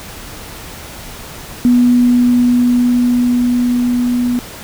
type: tone with level ramp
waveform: sine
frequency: 244.6 Hz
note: B3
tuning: 16 cents flat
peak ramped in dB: -6 to -12 dBFS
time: 1.65-4.39 s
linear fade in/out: 0 ms
effects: pink hiss -31 dBFS RMS until 4.63 s